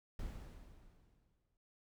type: noise with exponential decay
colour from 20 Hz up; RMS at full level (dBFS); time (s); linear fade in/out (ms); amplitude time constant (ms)
brown; -43; 0.19-1.57; 2; 300
effects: none